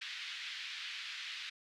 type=band-pass noise; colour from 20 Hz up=white; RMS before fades=-44 dBFS; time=0.01-1.5 s; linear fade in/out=10 ms; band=1700 to 3900 Hz; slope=24 dB/octave; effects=none